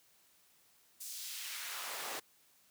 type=noise with high-pass filter sweep; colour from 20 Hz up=pink; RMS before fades=-43 dBFS; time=1-2.2 s; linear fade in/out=10 ms; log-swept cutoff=7100 to 450 Hz; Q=1; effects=white hiss -68 dBFS RMS until 2.7 s + high-pass 60 Hz 12 dB/octave